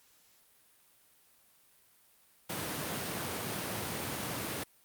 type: high-pass noise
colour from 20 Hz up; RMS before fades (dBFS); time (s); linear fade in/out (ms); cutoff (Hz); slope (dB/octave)
pink; -37; 2.49-4.64; 10; 100; 24
effects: white hiss -65 dBFS RMS until 4.84 s + Opus 48 kbps